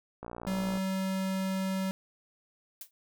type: click train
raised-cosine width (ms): 1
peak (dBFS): -26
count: 33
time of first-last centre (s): 0.23-0.772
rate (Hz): 59
type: tone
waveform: square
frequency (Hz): 190.4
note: F#3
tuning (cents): +50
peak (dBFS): -30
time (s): 0.47-1.91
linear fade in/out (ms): 0
type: noise with exponential decay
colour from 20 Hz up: blue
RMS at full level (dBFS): -38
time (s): 2.81-2.91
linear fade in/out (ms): 2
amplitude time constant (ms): 21
effects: none